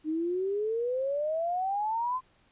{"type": "exponential sweep", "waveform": "sine", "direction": "up", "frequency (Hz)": [303.7, 1046.5], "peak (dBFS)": -27, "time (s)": [0.04, 2.21], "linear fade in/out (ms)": 50, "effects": ["pink hiss -65 dBFS RMS until 2.51 s", "resampled to 8000 Hz"]}